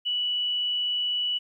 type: tone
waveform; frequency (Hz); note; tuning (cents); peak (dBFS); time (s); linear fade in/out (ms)
sine; 2952; F#7; -5; -24; 0.05-1.39; 20
effects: 11-bit